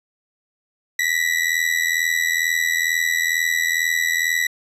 40% pulse ring-modulated tone, 1953 Hz, B6, 20 cents flat, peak -14 dBFS, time 0.99-4.47 s, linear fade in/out 2 ms, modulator 41.1 Hz, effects resampled to 32000 Hz

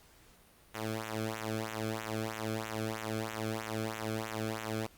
sawtooth tone with flanger, 110 Hz, A2, in tune, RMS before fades -37 dBFS, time 0.74-4.87 s, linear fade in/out 10 ms, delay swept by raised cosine 0.2 to 1.08 ms, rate 3.1 Hz, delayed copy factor -0.95, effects pink hiss -61 dBFS RMS until 4.97 s + Opus 48 kbps

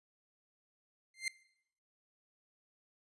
sawtooth tone with exponential growth, 2093 Hz, C7, in tune, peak -27 dBFS, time 1.14-1.28 s, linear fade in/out 2 ms, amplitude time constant 30 ms, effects noise-tail reverb RT60 0.7 s tail -19 dB re dry + resampled to 24000 Hz

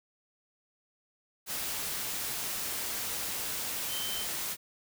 sine tone in noise, 3097 Hz, G7, 22 cents flat, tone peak -37 dBFS, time 3.88-4.26 s, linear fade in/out 50 ms, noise white, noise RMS -35 dBFS, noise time 1.46-4.57 s, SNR -5 dB, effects none

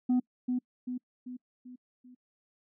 sine tone with echo, 250 Hz, B3, 21 cents sharp, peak -20 dBFS, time 0.09-0.2 s, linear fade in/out 10 ms, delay 390 ms, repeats 5, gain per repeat -6 dB, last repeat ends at 2.15 s, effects noise-tail reverb RT60 0.1 s tail -26 dB re dry + tanh soft clip ceiling -22 dBFS

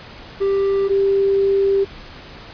triangle / sine tone pair in turn, 393.3 / 393.3 Hz, G4 / G4, +6 / +6 cents, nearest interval unison, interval 0 cents, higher neither, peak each -13 dBFS, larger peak neither, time 0.4-0.89 / 0.89-1.85 s, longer second, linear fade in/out 20 ms, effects pink hiss -38 dBFS RMS until 2.53 s + resampled to 11025 Hz

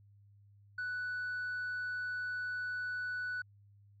sine tone with tanh clipping, 1484 Hz, F#6, 5 cents sharp, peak -36 dBFS, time 0.78-3.42 s, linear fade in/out 5 ms, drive 1 dB, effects added 101 Hz sine -59 dBFS peak until 4 s

